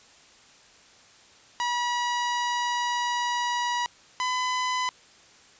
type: tone pair in turn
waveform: sawtooth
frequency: 967 / 1006.4 Hz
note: B5 / B5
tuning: -37 / +32 cents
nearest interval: minor second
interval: 69 cents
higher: second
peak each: -21 dBFS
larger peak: neither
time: 1.6-3.86 / 4.2-4.89 s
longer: first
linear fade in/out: 0 ms
effects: white hiss -54 dBFS RMS until 5.59 s + resampled to 16000 Hz